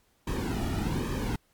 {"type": "noise with flanger", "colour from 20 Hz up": "brown", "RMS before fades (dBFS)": -30, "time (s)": [0.27, 1.36], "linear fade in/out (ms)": 5, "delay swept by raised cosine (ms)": [1.4, 1.93], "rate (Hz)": 1.2, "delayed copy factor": -0.75, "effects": ["pink hiss -68 dBFS RMS until 1.53 s", "MP3 96 kbps"]}